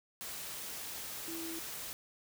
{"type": "tone in noise", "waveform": "sine", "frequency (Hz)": 329.6, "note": "E4", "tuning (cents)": 0, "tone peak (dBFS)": -41, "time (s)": [1.28, 1.59], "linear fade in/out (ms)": 0, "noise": "white", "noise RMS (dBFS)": -43, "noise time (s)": [0.21, 1.93], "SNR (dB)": -1, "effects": []}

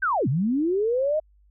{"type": "linear two-way sweep", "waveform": "sine", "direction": "down then up", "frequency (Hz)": [1604, 116.54, 636], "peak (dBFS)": -20, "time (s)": [0.02, 1.2], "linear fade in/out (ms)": 10, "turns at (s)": 0.28, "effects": ["added 50 Hz sine -55 dBFS peak until 1.5 s"]}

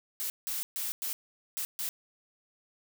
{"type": "noise bursts at uneven times", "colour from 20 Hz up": "blue", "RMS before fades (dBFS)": -34, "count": 6, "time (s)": [[0.2, 0.3], [0.47, 0.63], [0.76, 0.92], [1.02, 1.13], [1.57, 1.65], [1.79, 1.89]], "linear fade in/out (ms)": 0, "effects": []}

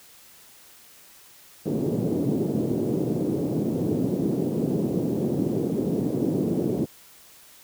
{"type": "band-pass noise", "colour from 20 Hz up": "white", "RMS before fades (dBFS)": -25, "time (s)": [1.65, 6.86], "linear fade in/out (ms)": 20, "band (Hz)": [130, 390], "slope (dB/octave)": 24, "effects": ["white hiss -51 dBFS RMS until 7.63 s"]}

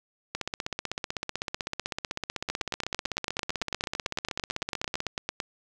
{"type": "two click trains", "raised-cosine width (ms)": 0.2, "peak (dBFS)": [-12, -13], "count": [27, 75], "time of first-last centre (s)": [[2.5, 5.402], [0.35, 5.004]], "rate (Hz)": [8.96, 15.9], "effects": []}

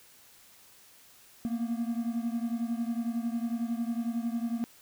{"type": "beating tone pair", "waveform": "triangle", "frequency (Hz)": [230, 241], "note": ["A#3", "B3"], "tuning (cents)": [-23, -42], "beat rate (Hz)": 11, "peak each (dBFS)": [-29, -32], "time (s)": [1.45, 4.64], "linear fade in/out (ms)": 0, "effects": ["white hiss -57 dBFS RMS until 4.81 s"]}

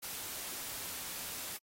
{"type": "noise", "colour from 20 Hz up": "white", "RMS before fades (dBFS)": -42, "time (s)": [0.02, 1.58], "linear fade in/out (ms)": 20, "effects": ["AAC 48 kbps"]}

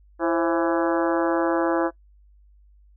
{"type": "harmonic tone with a mistuned harmonic", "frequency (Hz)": 166.9, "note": "E3", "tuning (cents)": 22, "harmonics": [2, 3, 4, 5, 6, 7, 8, 9, 10], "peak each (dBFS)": [-22, -26, -28, -30, -32, -33, -34, -35, -36], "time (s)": [0.19, 1.91], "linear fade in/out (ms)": 50, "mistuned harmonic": 3, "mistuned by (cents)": 90, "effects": ["noise-tail reverb RT60 0.1 s tail -20 dB re dry", "added 50 Hz sine -51 dBFS peak until 2.96 s"]}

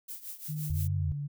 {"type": "noise with tremolo", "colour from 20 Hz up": "violet", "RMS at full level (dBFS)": -39, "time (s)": [0.08, 0.88], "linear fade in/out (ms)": 10, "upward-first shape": "triangle", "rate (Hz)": 5.8, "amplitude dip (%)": 85}
{"type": "tone with pitch glide", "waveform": "sine", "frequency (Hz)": [152.3, 143.92], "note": ["D#3", "D3"], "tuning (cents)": [-37, -35], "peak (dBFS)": -32, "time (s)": [0.48, 1.28], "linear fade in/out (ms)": 20, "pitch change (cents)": -98, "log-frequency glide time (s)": [0.63, 0.8]}
{"type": "exponential two-way sweep", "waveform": "sine", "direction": "up then down", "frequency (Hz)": [82.5, 96.4, 82.5], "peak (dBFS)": -28, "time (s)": [0.7, 1.12], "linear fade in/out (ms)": 0, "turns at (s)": 0.94}
{"effects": []}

